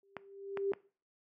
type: tone with exponential growth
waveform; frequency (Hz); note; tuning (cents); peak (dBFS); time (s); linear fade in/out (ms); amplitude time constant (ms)
sine; 395.2; G4; +14; -28; 0.03-0.72; 1; 150
type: clicks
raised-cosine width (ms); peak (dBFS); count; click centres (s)
0.5; -24; 3; 0.167 / 0.573 / 0.735
effects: noise-tail reverb RT60 0.4 s tail -21 dB re dry + high-pass 150 Hz 12 dB/octave